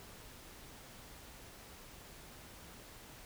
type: silence
effects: pink hiss -54 dBFS RMS until 3.25 s